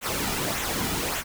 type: noise with flanger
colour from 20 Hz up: pink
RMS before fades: -28 dBFS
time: 0.01-1.24 s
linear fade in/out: 50 ms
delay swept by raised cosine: 0.2 to 1.9 ms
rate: 1.7 Hz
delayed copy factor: -0.55
effects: none